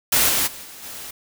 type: noise with level steps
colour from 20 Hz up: white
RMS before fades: -17 / -20 / -37 / -40 / -35 dBFS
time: 0.12-1.11 s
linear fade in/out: 5 ms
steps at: 0.28 / 0.46 / 0.63 / 0.82 s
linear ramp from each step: 20 ms
effects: none